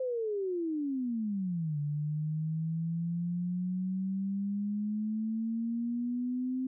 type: exponential two-way sweep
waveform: sine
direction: down then up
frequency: 526 to 145.4 to 260.3 Hz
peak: -30 dBFS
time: 0-6.67 s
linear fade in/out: 5 ms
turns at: 1.79 s
effects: none